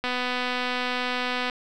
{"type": "click train", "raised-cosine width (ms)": 0.3, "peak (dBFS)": -12, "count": 364, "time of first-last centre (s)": [0.04, 1.498], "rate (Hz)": 249, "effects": []}